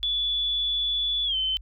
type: tone with pitch glide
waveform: sine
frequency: 3443 to 3067 Hz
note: A7 to G7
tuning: -38 to -38 cents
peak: -23 dBFS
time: 0.03-1.57 s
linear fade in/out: 0 ms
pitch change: -200 cents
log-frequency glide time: 1.25-1.36 s
effects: added 50 Hz sine -41 dBFS peak until 1.61 s